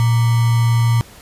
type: tone with sample-and-hold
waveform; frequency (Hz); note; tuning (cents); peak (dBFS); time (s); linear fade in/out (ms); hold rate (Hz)
sine; 116.54; A#2; 0; -11; 0-1.01; 0; 1050
effects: pink hiss -42 dBFS RMS until 1.21 s + resampled to 32000 Hz